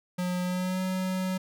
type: tone with pitch glide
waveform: square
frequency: 180 to 186.24 Hz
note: F#3 to F#3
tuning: -47 to +12 cents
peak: -28 dBFS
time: 0.18-1.38 s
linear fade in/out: 10 ms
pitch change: +59 cents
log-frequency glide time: 0.43-0.81 s
effects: none